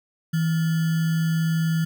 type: tone with sample-and-hold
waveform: sine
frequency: 162.8 Hz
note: E3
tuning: 21 cents flat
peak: -19 dBFS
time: 0.33-1.85 s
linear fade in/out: 10 ms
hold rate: 1575 Hz
effects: none